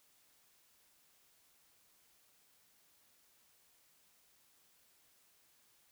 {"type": "silence", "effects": ["white hiss -70 dBFS RMS until 5.91 s"]}